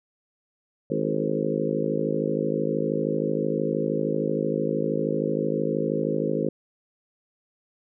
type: harmonic tone with a mistuned harmonic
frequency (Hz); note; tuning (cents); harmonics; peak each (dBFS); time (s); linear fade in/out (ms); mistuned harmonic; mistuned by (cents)
53; G#1; +36; 3 / 4 / 5 / 6 / 7 / 8 / 9 / 10; -31 / -31 / -31 / -31 / -31 / -31 / -31 / -31; 0.9-6.49; 5; 9; -27
effects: none